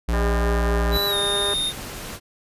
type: tone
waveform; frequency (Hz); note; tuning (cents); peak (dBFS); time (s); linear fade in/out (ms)
square; 58.27; A#1; 0; -20; 0.08-0.98; 10
type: harmonic tone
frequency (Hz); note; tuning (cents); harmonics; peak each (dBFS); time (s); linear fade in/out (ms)
201.8; G#3; -49; 2 / 3 / 4 / 5 / 6 / 7 / 8 / 9; -27 / -31 / -35 / -35 / -34 / -39 / -36 / -37; 0.13-1.54; 5
type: tone with pitch glide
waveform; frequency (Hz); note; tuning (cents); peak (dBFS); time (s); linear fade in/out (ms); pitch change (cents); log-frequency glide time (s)
square; 3951 to 3665; B7 to A#7; 0 to -30; -22; 0.91-1.73; 50; -130; 1.07-1.17
type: noise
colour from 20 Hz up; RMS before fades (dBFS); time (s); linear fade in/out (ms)
pink; -34; 0.92-2.2; 50
effects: resampled to 32000 Hz